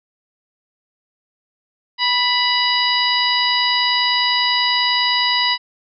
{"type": "harmonic tone with a mistuned harmonic", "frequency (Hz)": 979, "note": "B5", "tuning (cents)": -15, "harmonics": [1, 2, 3, 4, 5], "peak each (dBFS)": [-21, -21, -21, -21, -21], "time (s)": [1.98, 5.58], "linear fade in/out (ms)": 50, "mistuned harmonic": 2, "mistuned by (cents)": 26, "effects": []}